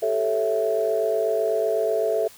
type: chord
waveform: sine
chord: A dominant seventh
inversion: third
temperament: equal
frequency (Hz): 392 / 440 / 554.4 / 659.3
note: G4 / A4 / C#5 / E5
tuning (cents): 0 / 0 / 0 / 0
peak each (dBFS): -29 / -23 / -29 / -23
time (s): 0.02-2.28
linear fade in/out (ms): 10
effects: tanh soft clip ceiling -10 dBFS + white hiss -48 dBFS RMS until 2.37 s